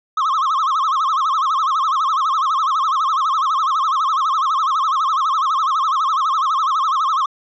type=tone with vibrato; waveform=triangle; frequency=1174.7 Hz; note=D6; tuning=in tune; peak=-13 dBFS; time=0.17-7.26 s; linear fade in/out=5 ms; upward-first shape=sine; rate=12 Hz; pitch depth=200 cents each way; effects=resampled to 16000 Hz